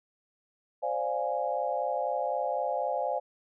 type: chord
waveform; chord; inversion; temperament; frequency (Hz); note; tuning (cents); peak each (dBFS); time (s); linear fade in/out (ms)
sine; D half-diminished seventh; third; equal; 523.3 / 587.3 / 698.5 / 830.6; C5 / D5 / F5 / Ab5; 0 / 0 / 0 / 0; -33; 0.82-3.2; 20
effects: none